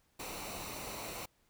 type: noise with comb filter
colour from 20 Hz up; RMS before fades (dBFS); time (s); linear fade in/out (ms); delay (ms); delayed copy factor
pink; -43; 0.19-1.26; 10; 0.6; -0.55
effects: pink hiss -73 dBFS RMS until 1.49 s